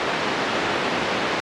pink band-pass noise, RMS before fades -24 dBFS, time 0-1.4 s, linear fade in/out 0 ms, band 290 to 3100 Hz, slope 12 dB/octave, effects low-pass 7000 Hz 12 dB/octave + AAC 64 kbps

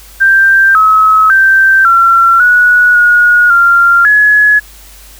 sine tone with pitch steps, 1576 / 1285 / 1562 / 1361 / 1465 / 1445 / 1388 / 1692 Hz, G6 / E6 / G6 / F6 / F#6 / F#6 / F6 / G#6, +9 / -45 / -7 / -45 / -18 / -41 / -11 / +32 cents, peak -3 dBFS, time 0.2-4.6 s, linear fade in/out 20 ms, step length 550 ms, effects added 50 Hz sine -36 dBFS peak until 5.19 s + white hiss -37 dBFS RMS until 5.19 s

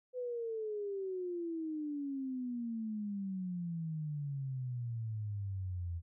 sine exponential sweep, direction down, 507 to 83.3 Hz, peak -36 dBFS, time 0.13-6.02 s, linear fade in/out 50 ms, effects none

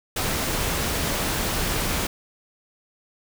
pink noise, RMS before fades -25 dBFS, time 0.16-2.07 s, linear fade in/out 5 ms, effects none

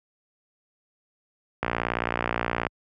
click train, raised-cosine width 0.5 ms, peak -9 dBFS, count 62, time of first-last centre 1.63-2.667 s, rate 58.8 Hz, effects high-pass 60 Hz 12 dB/octave

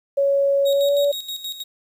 sine tone with pitch glide, 557 to 571.3 Hz, C#5 to D5, +8 to -48 cents, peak -15 dBFS, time 0.17-1.12 s, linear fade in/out 10 ms, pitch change +44 cents, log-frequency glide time 0.72-0.96 s
40% pulse tone with tremolo, 3774 Hz, A#7, 21 cents sharp, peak -25 dBFS, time 0.65-1.64 s, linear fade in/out 20 ms, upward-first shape square, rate 6.3 Hz, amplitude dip 65%
effects 9-bit

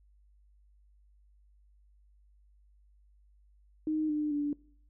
sine tone with pitch steps, 310 / 300.5 / 291.3 Hz, D#4 / D4 / D4, -6 / +40 / -14 cents, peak -28 dBFS, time 3.87-4.53 s, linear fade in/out 2 ms, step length 220 ms, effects noise-tail reverb RT60 0.6 s tail -23 dB re dry + added 50 Hz sine -60 dBFS peak until 4.89 s

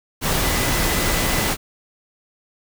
sine tone in noise, 2000 Hz, B6, 21 cents sharp, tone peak -30 dBFS, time 0.41-1.52 s, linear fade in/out 50 ms, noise pink, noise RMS -20 dBFS, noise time 0.21-1.57 s, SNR -13 dB, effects none

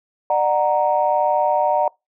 sine chord, D augmented, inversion none, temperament equal with one note detuned, 598.6 / 740 / 932.3 Hz, D5 / F#5 / A#5, +33 / 0 / 0 cents, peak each -19 dBFS, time 0.3-1.88 s, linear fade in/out 2 ms, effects noise-tail reverb RT60 0.2 s tail -25 dB re dry + tanh soft clip ceiling -5 dBFS

